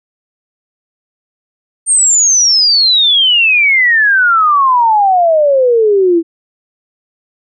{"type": "exponential sweep", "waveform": "sine", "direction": "down", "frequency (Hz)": [8870, 324.5], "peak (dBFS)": -6, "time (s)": [1.86, 6.23], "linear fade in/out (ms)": 50, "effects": []}